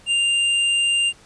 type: tone with tanh clipping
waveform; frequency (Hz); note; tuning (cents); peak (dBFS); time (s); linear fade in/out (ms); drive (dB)
sine; 2794; F7; 0; -18; 0.06-1.13; 50; 15
effects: pink hiss -50 dBFS RMS until 1.25 s + resampled to 22050 Hz